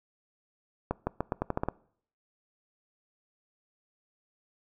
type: accelerating click train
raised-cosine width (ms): 1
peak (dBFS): -14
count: 9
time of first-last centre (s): 0.91-1.686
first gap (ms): 160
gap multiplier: 0.85
effects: noise-tail reverb RT60 0.6 s tail -23 dB re dry